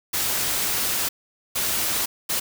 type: noise bursts at uneven times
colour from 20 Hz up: white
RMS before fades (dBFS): -24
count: 3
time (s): 0.13-1.09 / 1.55-2.06 / 2.29-2.4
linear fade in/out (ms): 10
effects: none